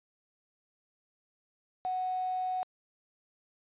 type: tone with quantisation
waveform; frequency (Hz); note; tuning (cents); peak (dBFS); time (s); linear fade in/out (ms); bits
sine; 740; F#5; 0; -30; 1.85-2.63; 0; 7
effects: resampled to 8000 Hz